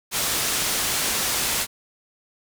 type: low-pass noise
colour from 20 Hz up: white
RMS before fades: -24 dBFS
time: 0.11-1.67 s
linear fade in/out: 50 ms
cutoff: 11000 Hz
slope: 12 dB/octave
effects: none